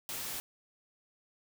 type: noise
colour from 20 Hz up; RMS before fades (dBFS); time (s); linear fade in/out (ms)
white; -39; 0.09-0.4; 0
effects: none